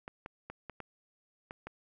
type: clicks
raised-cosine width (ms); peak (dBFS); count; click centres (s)
0.5; -27; 7; 0.079 / 0.261 / 0.5 / 0.697 / 0.803 / 1.509 / 1.67
effects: none